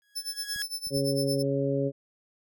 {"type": "tone with exponential growth", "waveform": "sawtooth", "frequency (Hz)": 1661.2, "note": "G#6", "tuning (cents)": 0, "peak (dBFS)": -26, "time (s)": [0.02, 0.62], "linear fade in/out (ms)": 0, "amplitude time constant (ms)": 130}
{"type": "tone with tremolo", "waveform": "sawtooth", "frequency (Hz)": 5280, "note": "E8", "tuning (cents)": 2, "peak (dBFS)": -27, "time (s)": [0.15, 1.43], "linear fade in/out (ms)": 20, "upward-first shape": "sine", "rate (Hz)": 8.8, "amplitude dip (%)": 90}
{"type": "clicks", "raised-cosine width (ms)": 5, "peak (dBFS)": [-36, -36, -32], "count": 3, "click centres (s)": [0.561, 0.87, 0.966]}
{"type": "harmonic tone", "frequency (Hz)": 138.5, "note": "C#3", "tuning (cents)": -1, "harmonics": [1, 2, 3, 4], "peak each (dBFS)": [-30, -30, -30, -30], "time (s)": [0.9, 1.92], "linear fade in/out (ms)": 50}
{"effects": []}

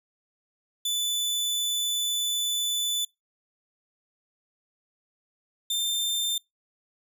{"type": "tone pair in turn", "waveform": "sawtooth", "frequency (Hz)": [3492, 3586], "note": ["A7", "A7"], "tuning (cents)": [-14, 32], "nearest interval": "unison", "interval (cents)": 46, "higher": "second", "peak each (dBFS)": -22, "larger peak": "neither", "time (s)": [[0.85, 3.05], [5.7, 6.38]], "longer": "first", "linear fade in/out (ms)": 5, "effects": ["noise-tail reverb RT60 0.2 s tail -25 dB re dry"]}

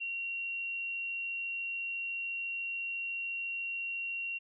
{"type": "tone", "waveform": "sine", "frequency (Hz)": 2747, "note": "F7", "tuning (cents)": -29, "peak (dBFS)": -34, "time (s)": [0, 4.39], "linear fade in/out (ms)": 20, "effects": []}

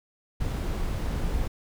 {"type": "noise", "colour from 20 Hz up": "brown", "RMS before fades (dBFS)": -28, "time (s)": [0.4, 1.48], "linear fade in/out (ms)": 10, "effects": []}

